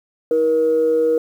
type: tone pair together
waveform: sine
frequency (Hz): 320.2 / 476.1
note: D#4 / A#4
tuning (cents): +50 / +37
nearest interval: perfect fifth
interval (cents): 687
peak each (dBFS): -22 / -13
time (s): 0.31-1.18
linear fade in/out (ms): 2
effects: tanh soft clip ceiling -8 dBFS + 8-bit